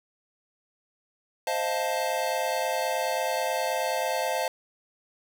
square chord, F dominant seventh, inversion second, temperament equal with one note detuned, 523.3 / 629.1 / 698.5 / 880 Hz, C5 / Eb5 / F5 / A5, 0 / +19 / 0 / 0 cents, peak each -32 dBFS, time 1.47-4.48 s, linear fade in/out 2 ms, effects none

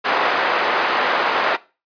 white band-pass noise, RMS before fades -19 dBFS, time 0.04-1.57 s, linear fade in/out 20 ms, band 490 to 1500 Hz, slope 12 dB/octave, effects noise-tail reverb RT60 0.3 s tail -19 dB re dry + resampled to 11025 Hz

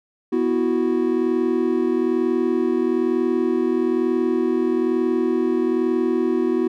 triangle chord, B suspended fourth, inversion none, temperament just, 246.9 / 329.3 / 370.4 Hz, B3 / E4 / F#4, 0 / -2 / +2 cents, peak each -21 / -20 / -19 dBFS, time 0.32-6.68 s, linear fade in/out 10 ms, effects none

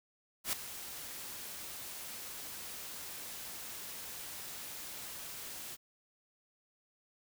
white noise with ADSR envelope, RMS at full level -32 dBFS, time 0.44-5.77 s, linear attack 89 ms, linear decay 3 ms, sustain -13 dB, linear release 31 ms, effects none

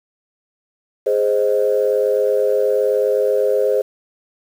sine chord, Ab major, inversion none, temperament equal, 415.3 / 523.3 / 622.3 Hz, Ab4 / C5 / Eb5, 0 / 0 / 0 cents, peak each -17 / -16 / -22 dBFS, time 1.06-3.82 s, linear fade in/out 10 ms, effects tanh soft clip ceiling -5 dBFS + 7-bit

